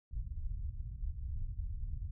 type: low-pass noise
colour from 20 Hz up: pink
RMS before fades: -39 dBFS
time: 0.11-2.11 s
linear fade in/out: 10 ms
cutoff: 100 Hz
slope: 24 dB/octave
effects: none